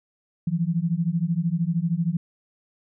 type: beating tone pair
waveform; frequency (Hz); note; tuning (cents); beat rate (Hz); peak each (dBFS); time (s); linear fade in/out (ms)
sine; 162.3 / 175.3; E3 / F3; -27 / +7; 13; -24 / -24; 0.47-2.17; 5
effects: none